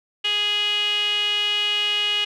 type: tone with band-pass filter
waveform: sawtooth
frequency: 415.3 Hz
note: G#4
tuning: in tune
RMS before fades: -22 dBFS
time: 0.24-2.25 s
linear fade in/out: 10 ms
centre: 2900 Hz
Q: 8.9
effects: none